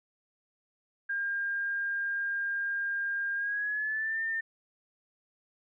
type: tone with pitch glide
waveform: sine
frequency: 1607 to 1803.8 Hz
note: G6 to A6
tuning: +43 to +43 cents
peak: -29 dBFS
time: 1.09-4.41 s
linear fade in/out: 10 ms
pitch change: +200 cents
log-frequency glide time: 3.35-4.21 s
effects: none

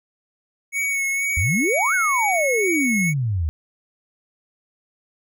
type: tone with vibrato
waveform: square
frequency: 2217 Hz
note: C#7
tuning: in tune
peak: -21 dBFS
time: 0.72-3.14 s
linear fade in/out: 50 ms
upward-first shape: sine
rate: 2.1 Hz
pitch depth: 29 cents each way
type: exponential two-way sweep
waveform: sine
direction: up then down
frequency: 73.42 to 1574 to 73.42 Hz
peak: -19 dBFS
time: 1.37-3.49 s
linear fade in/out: 0 ms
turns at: 1.94 s
effects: none

